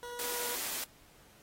20% pulse tone, 483.6 Hz, B4, 36 cents flat, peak -36 dBFS, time 0.03-0.55 s, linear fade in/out 0 ms
white high-pass noise, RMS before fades -37 dBFS, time 0.19-0.84 s, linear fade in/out 2 ms, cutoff 220 Hz, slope 48 dB/octave
effects pink hiss -61 dBFS RMS until 1.42 s + AAC 48 kbps

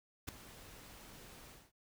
pink noise with ADSR envelope, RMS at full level -39 dBFS, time 0.27-1.72 s, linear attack 18 ms, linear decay 3 ms, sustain -16 dB, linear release 230 ms, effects none

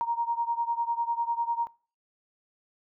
sine beating tone pair, 932.3 / 942.3 Hz, A#5 / A#5, 0 / +18 cents, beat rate 10 Hz, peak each -28 / -30 dBFS, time 0.01-1.67 s, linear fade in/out 0 ms, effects noise-tail reverb RT60 0.4 s tail -22 dB re dry

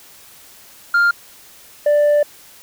sine tone pair in turn, 1400 / 588.6 Hz, F6 / D5, +4 / +4 cents, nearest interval octave + minor third, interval 1500 cents, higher first, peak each -8 dBFS, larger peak neither, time 0.94-1.11 / 1.86-2.23 s, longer second, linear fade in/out 5 ms, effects tanh soft clip ceiling -10 dBFS + white hiss -44 dBFS RMS until 2.62 s

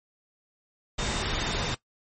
sine tone in noise, 3652 Hz, A#7, 36 cents flat, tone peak -38 dBFS, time 0.98-1.75 s, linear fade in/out 10 ms, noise pink, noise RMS -29 dBFS, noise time 0.98-1.75 s, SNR -12 dB, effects noise-tail reverb RT60 0.1 s tail -17 dB re dry + MP3 32 kbps

